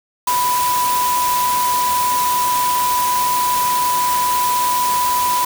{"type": "tone in noise", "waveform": "sine", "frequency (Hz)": 989, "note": "B5", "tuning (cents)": 2, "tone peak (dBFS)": -15, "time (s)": [0.27, 5.45], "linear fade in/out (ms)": 5, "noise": "white", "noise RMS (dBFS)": -23, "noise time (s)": [0.27, 5.45], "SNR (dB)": 5, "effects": []}